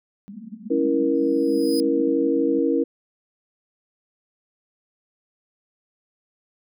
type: band-pass noise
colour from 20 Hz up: white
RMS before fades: -37 dBFS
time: 0.28-2.59 s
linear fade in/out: 0 ms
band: 200 to 230 Hz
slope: 96 dB/octave
type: chord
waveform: sine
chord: A# diminished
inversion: first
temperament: equal with one note detuned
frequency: 277.2 / 329.6 / 471.9 Hz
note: C#4 / E4 / A#4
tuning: 0 / 0 / +21 cents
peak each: -22 dBFS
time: 0.7-2.84 s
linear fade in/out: 10 ms
type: tone with exponential growth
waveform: sawtooth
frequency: 4990 Hz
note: D#8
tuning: 4 cents sharp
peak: -24 dBFS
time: 1.15-1.8 s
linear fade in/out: 0 ms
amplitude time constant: 140 ms
effects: none